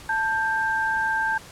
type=tone pair together; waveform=sine; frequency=884 / 1579.4 Hz; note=A5 / G6; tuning=+8 / +13 cents; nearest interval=minor seventh; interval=1005 cents; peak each=-25 / -23 dBFS; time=0.09-1.38 s; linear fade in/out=5 ms; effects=pink hiss -44 dBFS RMS until 1.51 s + low-pass 11000 Hz 12 dB/octave